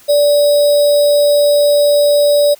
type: tone with sample-and-hold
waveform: sine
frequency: 582 Hz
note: D5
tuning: 16 cents flat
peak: -7 dBFS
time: 0.08-2.55 s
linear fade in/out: 20 ms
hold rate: 4410 Hz
effects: white hiss -44 dBFS RMS until 2.59 s